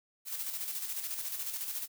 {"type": "noise with tremolo", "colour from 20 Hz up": "blue", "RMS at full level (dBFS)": -36, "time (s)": [0.25, 1.88], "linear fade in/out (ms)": 50, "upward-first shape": "square", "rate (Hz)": 14, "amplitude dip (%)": 45, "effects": []}